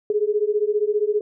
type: beating tone pair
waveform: sine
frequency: 411.8 / 426.8 Hz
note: G#4 / G#4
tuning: -15 / +47 cents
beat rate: 15 Hz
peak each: -21 dBFS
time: 0.1-1.21 s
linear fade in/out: 2 ms
effects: none